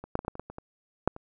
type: clicks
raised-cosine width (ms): 1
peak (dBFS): -26 / -12 / -18 / -28 / -14 / -28 / -21 / -27 / -25 / -8 / -27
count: 11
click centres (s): 0.04 / 0.154 / 0.191 / 0.249 / 0.281 / 0.354 / 0.396 / 0.5 / 0.584 / 1.076 / 1.164
effects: none